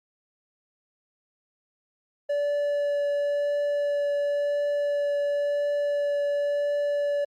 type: tone with vibrato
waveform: triangle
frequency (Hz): 577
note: D5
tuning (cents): -31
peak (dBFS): -21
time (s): 2.29-7.25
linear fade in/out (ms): 10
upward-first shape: triangle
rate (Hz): 0.95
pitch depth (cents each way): 8
effects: Opus 48 kbps